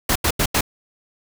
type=noise bursts; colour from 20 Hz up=pink; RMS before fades=-18 dBFS; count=4; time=0.09-0.609 s; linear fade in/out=5 ms; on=66 ms; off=85 ms; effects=none